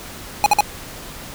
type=tone bursts; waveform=square; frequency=830.6 Hz; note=G#5; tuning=in tune; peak=-10 dBFS; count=3; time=0.44-0.607 s; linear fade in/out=0 ms; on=21 ms; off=52 ms; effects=pink hiss -35 dBFS RMS until 1.34 s